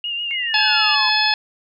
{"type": "tone with vibrato", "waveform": "sine", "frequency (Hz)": 2829, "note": "F7", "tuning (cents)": 22, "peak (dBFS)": -22, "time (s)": [0.04, 0.95], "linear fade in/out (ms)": 2, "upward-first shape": "sine", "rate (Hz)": 6.9, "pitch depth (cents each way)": 34}
{"type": "exponential sweep", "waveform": "sine", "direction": "down", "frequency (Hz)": [2201, 1000], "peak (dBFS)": -24, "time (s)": [0.31, 1.09], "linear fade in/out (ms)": 0}
{"type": "harmonic tone", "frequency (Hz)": 857, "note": "A5", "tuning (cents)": -46, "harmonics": [1, 2, 3, 4, 5, 6], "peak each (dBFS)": [-22, -22, -22, -22, -22, -22], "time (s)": [0.54, 1.34], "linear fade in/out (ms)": 2}
{"effects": []}